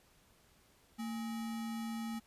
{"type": "tone with sample-and-hold", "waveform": "sine", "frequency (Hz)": 226.2, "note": "A3", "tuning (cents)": 48, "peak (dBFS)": -37, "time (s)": [0.98, 2.2], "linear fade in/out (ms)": 20, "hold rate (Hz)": 1050, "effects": ["pink hiss -67 dBFS RMS until 2.26 s", "resampled to 32000 Hz"]}